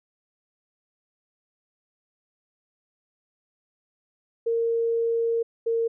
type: tone pair in turn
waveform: sine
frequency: 461.2 / 458.9 Hz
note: A#4 / A#4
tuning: -19 / -27 cents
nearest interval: unison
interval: 8 cents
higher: first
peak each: -21 dBFS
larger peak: neither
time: 4.46-5.43 / 5.66-5.88 s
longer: first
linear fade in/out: 10 ms
effects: none